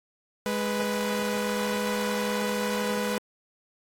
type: tone pair together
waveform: sawtooth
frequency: 207.7 / 494.3 Hz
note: G#3 / B4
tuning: 0 / +1 cents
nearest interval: octave + minor third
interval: 1501 cents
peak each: -25 / -25 dBFS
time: 0.46-3.18 s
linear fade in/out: 0 ms
effects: AAC 48 kbps